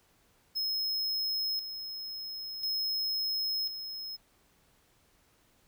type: tone with tremolo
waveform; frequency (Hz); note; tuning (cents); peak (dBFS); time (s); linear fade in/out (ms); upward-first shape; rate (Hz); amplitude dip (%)
square; 5160; E8; -38; -30; 0.55-4.17; 20; square; 0.48; 60
effects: pink hiss -67 dBFS RMS until 5.67 s